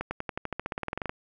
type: accelerating click train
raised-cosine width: 0.5 ms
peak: -16 dBFS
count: 18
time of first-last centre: 0.01-1.095 s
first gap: 100 ms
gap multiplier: 0.94
effects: none